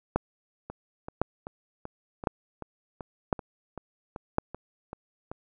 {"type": "two click trains", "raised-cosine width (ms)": 1, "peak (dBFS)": [-9, -23], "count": [5, 13], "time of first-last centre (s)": [[0.16, 4.384], [0.7, 5.315]], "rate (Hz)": [0.947, 2.6], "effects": []}